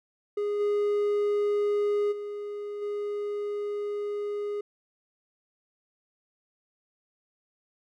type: tone with level steps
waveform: triangle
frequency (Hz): 412.5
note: G#4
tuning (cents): -12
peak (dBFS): -24 / -21 / -31 / -27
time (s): 0.37-4.61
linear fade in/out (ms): 5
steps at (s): 0.59 / 2.11 / 2.81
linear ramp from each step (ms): 20
effects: none